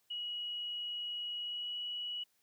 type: tone with pitch glide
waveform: sine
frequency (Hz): 2910 to 2930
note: F#7 to F#7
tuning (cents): -29 to -18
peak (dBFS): -37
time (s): 0.1-2.24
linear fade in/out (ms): 10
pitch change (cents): +11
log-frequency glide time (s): 1.41-1.76
effects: white hiss -75 dBFS RMS until 2.42 s + high-pass 80 Hz 12 dB/octave